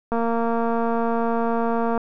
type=click train; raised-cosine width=1 ms; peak=-11 dBFS; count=430; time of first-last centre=0.12-1.977 s; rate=231 Hz; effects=none